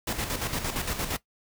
pink noise with tremolo, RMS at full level -29 dBFS, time 0.07-1.17 s, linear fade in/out 5 ms, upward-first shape square, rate 8.7 Hz, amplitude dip 55%, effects noise-tail reverb RT60 0.1 s tail -17 dB re dry

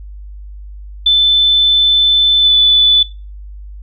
sine tone with pitch glide, 3520 to 3484 Hz, A7 to A7, 0 to -18 cents, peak -6 dBFS, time 1.06-3.03 s, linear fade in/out 5 ms, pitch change -18 cents, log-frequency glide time 2.41-2.52 s, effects noise-tail reverb RT60 0.3 s tail -18 dB re dry + added 50 Hz sine -28 dBFS peak until 3.82 s

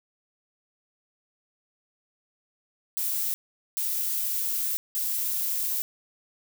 violet noise bursts at uneven times, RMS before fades -28 dBFS, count 3, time 2.97-3.34 / 3.77-4.77 / 4.95-5.82 s, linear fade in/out 0 ms, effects none

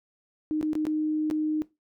sine tone with dropouts, 308 Hz, D#4, 17 cents flat, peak -24 dBFS, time 0.51-1.62 s, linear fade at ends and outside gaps 0 ms, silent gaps 0.612-0.628 / 0.732-0.753 / 0.853-0.868 / 1.301-1.311 s, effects noise-tail reverb RT60 0.2 s tail -18 dB re dry

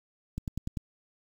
click train, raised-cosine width 5 ms, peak -20 dBFS, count 5, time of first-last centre 0.38-0.772 s, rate 10.2 Hz, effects 8-bit

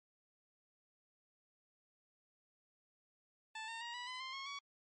15% pulse tone with pitch steps, 880 / 911.6 / 944.3 / 978.1 / 1013.2 / 1049.5 / 1087.2 / 1126.2 Hz, A5 / A#5 / A#5 / B5 / B5 / C6 / C#6 / C#6, 0 / -39 / +22 / -17 / +44 / +5 / -34 / +27 cents, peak -37 dBFS, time 3.55-4.59 s, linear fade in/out 5 ms, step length 130 ms, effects MP3 32 kbps

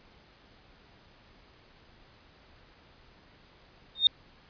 sine tone with exponential growth, 3673 Hz, A#7, 26 cents flat, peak -13 dBFS, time 3.95-4.07 s, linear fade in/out 2 ms, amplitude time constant 26 ms, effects pink hiss -58 dBFS RMS until 4.49 s + resampled to 11025 Hz

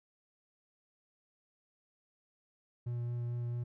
triangle tone with vibrato, 120 Hz, B2, 49 cents flat, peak -32 dBFS, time 2.86-3.64 s, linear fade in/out 10 ms, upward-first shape sine, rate 4.5 Hz, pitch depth 9 cents each way, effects none

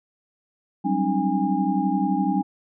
sine tone cluster, 186.8 / 198.5 / 268.5 / 303.6 / 815 Hz, F#3 / G3 / C4 / D#4 / G#5, +17 / +22 / +45 / -42 / -33 cents, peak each -26 dBFS, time 0.84-2.43 s, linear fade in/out 20 ms, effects none

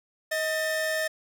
45% pulse tone pair together, 631 / 1792.5 Hz, D#5 / A6, +24 / +32 cents, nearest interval octave + tritone, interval 1808 cents, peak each -28 / -29 dBFS, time 0.31-1.08 s, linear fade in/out 10 ms, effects none

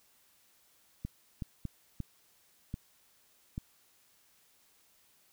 clicks, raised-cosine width 5 ms, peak -24 dBFS, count 6, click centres 1.05 / 1.422 / 1.653 / 2.003 / 2.741 / 3.579 s, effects white hiss -67 dBFS RMS until 5.32 s

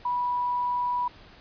sine tone, 980 Hz, B5, 14 cents flat, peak -24 dBFS, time 0.05-1.08 s, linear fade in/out 5 ms, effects pink hiss -51 dBFS RMS until 1.4 s + resampled to 11025 Hz

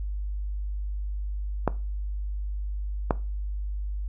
clicks, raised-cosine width 1 ms, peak -7 dBFS, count 2, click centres 1.677 / 3.108 s, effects noise-tail reverb RT60 0.3 s tail -18 dB re dry + added 50 Hz sine -28 dBFS peak until 4.08 s

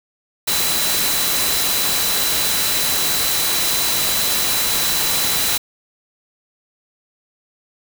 sine tone in noise, 3990 Hz, B7, 17 cents sharp, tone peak -24 dBFS, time 0.47-5.58 s, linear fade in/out 10 ms, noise white, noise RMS -19 dBFS, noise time 0.47-5.58 s, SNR -8 dB, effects none

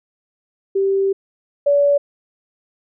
sine tone pair in turn, 390.2 / 571.9 Hz, G4 / D5, -8 / -46 cents, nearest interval perfect fifth, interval 662 cents, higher second, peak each -14 / -11 dBFS, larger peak second, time 0.75-1.13 / 1.66-1.98 s, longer first, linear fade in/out 10 ms, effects none

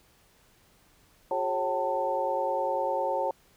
sine tone cluster, 362.1 / 412 / 544 / 762 / 892 Hz, F#4 / G#4 / C#5 / G5 / A5, -37 / -14 / -33 / -49 / +23 cents, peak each -37 / -37 / -29 / -34 / -30 dBFS, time 1.31-3.31 s, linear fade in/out 2 ms, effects pink hiss -62 dBFS RMS until 3.56 s

